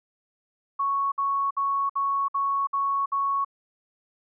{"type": "tone bursts", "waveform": "sine", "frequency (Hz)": 1108.7, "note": "C#6", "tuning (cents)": 0, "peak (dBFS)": -22, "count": 7, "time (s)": [0.79, 3.448], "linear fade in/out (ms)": 10, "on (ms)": 330, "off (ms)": 58, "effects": []}